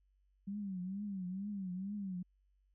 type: tone with vibrato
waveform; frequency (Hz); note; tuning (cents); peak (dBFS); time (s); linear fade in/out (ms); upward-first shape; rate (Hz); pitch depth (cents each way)
sine; 193.2; G3; -25; -38; 0.47-2.23; 10; triangle; 2.2; 150
effects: added 48 Hz sine -70 dBFS peak until 2.74 s